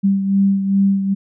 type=beating tone pair; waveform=sine; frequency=196 / 198.5 Hz; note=G3 / G3; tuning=0 / +22 cents; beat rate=2.5 Hz; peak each=-13 / -21 dBFS; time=0.03-1.15 s; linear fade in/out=20 ms; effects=none